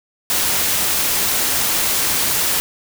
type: noise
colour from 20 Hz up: white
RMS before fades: -18 dBFS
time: 0.3-2.6 s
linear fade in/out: 0 ms
effects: none